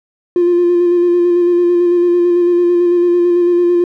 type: tone with vibrato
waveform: triangle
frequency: 350 Hz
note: F4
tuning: 4 cents sharp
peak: -5 dBFS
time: 0.36-3.84 s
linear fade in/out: 2 ms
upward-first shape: square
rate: 9 Hz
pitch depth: 17 cents each way
effects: tanh soft clip ceiling -5 dBFS